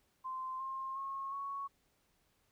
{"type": "tone with pitch steps", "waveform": "sine", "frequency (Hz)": [1040, 1063.1, 1086.7, 1110.8], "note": ["C6", "C6", "C#6", "C#6"], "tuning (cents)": [-11, 27, -35, 3], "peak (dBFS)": -38, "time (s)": [0.24, 1.68], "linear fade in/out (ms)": 20, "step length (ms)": 360, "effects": ["pink hiss -75 dBFS RMS until 2.51 s"]}